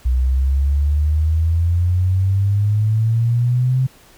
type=exponential sweep; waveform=sine; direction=up; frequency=61.74 to 131.6 Hz; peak=-13 dBFS; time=0.05-3.87 s; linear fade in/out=10 ms; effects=pink hiss -48 dBFS RMS until 4.17 s